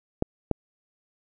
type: clicks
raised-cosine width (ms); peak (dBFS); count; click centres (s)
2; -9; 2; 0.224 / 0.513
effects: none